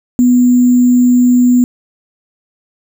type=tone with sample-and-hold; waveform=sine; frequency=246.9 Hz; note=B3; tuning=in tune; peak=-5 dBFS; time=0.19-1.64 s; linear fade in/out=0 ms; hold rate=7350 Hz; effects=none